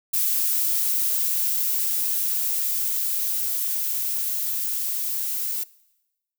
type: noise with level ramp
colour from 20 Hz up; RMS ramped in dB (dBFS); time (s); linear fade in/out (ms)
violet; -22 to -27; 0.13-5.64; 10
effects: noise-tail reverb RT60 1.0 s tail -22 dB re dry